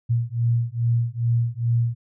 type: beating tone pair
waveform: sine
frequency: 116.54 / 118.94 Hz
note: A#2 / A#2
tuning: 0 / +35 cents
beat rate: 2.4 Hz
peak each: -22 dBFS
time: 0.09-1.95 s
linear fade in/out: 20 ms
effects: none